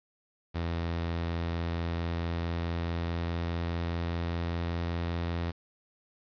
sawtooth tone with pitch glide, 84.1 to 85.13 Hz, E2 to F2, +35 to -44 cents, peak -26 dBFS, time 0.54-5.52 s, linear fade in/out 20 ms, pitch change +21 cents, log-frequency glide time 0.65-4.72 s, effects resampled to 11025 Hz + 9-bit

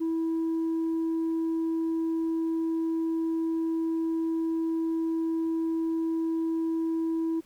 sine tone, 326.7 Hz, E4, 15 cents flat, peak -23 dBFS, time 0-7.41 s, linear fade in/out 20 ms, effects tanh soft clip ceiling -24 dBFS + pink hiss -61 dBFS RMS until 7.45 s

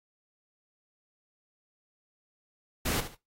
pink noise with echo, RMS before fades -30 dBFS, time 2.85-3.01 s, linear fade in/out 10 ms, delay 72 ms, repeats 2, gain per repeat -11 dB, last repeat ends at 3.154 s, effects noise-tail reverb RT60 0.2 s tail -18 dB re dry + AAC 48 kbps

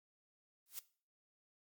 blue noise with exponential growth, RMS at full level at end -40 dBFS, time 0.66-0.79 s, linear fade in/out 1 ms, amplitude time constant 28 ms, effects noise-tail reverb RT60 0.4 s tail -18 dB re dry + MP3 96 kbps

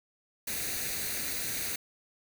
white noise with comb filter, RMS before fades -34 dBFS, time 0.47-1.76 s, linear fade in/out 5 ms, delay 0.47 ms, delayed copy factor +0.6, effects none

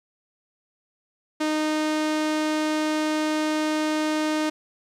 sawtooth tone, 308.2 Hz, D#4, 16 cents flat, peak -18 dBFS, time 1.4-4.5 s, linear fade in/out 10 ms, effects low-pass 8000 Hz 12 dB/octave + 10-bit

